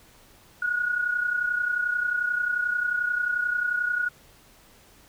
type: tone pair together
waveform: sine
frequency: 1448.7 / 1480 Hz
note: F#6 / F#6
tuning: -37 / 0 cents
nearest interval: unison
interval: 37 cents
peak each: -24 / -30 dBFS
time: 0.62-4.09 s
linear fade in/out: 5 ms
effects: pink hiss -55 dBFS RMS until 5.08 s